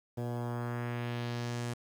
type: tone with low-pass filter sweep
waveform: sawtooth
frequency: 119.9 Hz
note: A#2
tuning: 49 cents sharp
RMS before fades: -36 dBFS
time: 0.17-1.74 s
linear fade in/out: 10 ms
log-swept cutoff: 590 to 9600 Hz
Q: 1.5
effects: 9-bit